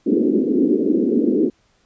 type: band-pass noise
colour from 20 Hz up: pink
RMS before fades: -17 dBFS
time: 0.06-1.5 s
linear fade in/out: 10 ms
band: 220 to 420 Hz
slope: 48 dB/octave
effects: pink hiss -61 dBFS RMS until 1.85 s + resampled to 16000 Hz